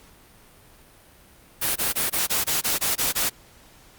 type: noise bursts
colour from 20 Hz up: white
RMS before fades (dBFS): -23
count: 10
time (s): 1.61-3.299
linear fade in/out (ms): 20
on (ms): 150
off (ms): 21
effects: pink hiss -52 dBFS RMS until 3.98 s + Opus 48 kbps